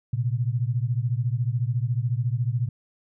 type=beating tone pair; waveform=sine; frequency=116 / 130 Hz; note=A#2 / C3; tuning=-8 / -11 cents; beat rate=14 Hz; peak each=-24 / -26 dBFS; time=0.13-2.69 s; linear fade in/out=5 ms; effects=none